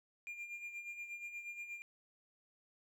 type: tone with tremolo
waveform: triangle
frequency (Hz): 2401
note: D7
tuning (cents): +38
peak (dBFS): -40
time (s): 0.27-1.82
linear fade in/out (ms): 0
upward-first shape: sine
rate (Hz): 8.4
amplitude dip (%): 60
effects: none